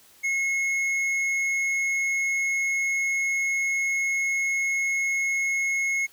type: tone with hard clipping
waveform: sine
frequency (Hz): 2172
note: C#7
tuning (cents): -36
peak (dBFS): -24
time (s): 0.23-6.07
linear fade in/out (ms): 20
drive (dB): 6
effects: white hiss -55 dBFS RMS until 6.12 s